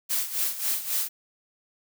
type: noise with tremolo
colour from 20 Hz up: blue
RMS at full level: -25 dBFS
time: 0.09-1.09 s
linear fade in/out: 20 ms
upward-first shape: sine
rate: 3.7 Hz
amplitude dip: 75%
effects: none

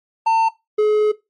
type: tone pair in turn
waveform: triangle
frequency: 900 / 424.7 Hz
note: A5 / G#4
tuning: +39 / +39 cents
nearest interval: octave + minor second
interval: 1300 cents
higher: first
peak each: -10 dBFS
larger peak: neither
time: 0.26-0.49 / 0.78-1.12 s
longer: second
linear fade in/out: 10 ms
effects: noise-tail reverb RT60 0.2 s tail -18 dB re dry + MP3 48 kbps

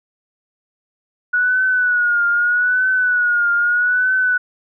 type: tone with vibrato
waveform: sine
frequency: 1462 Hz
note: F#6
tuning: 21 cents flat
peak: -13 dBFS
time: 1.33-4.38 s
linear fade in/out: 10 ms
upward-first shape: triangle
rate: 0.8 Hz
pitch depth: 74 cents each way
effects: none

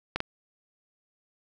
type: clicks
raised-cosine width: 0.3 ms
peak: -12 dBFS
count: 2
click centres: 0.16 / 0.204 s
effects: none

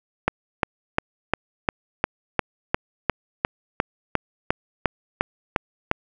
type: click train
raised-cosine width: 0.5 ms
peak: -3 dBFS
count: 17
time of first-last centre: 0.28-5.914 s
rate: 2.84 Hz
effects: none

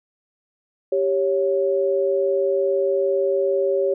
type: tone pair together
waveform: sine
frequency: 392 / 554.4 Hz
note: G4 / C#5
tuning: 0 / 0 cents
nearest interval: tritone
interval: 600 cents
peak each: -20 dBFS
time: 0.92-3.94 s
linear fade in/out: 5 ms
effects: none

